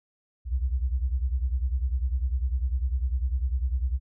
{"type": "beating tone pair", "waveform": "sine", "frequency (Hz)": [61.3, 71.3], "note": ["B1", "C#2"], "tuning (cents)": [-12, 49], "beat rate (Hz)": 10, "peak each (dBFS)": [-25, -29], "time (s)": [0.45, 4], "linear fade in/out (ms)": 50, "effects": []}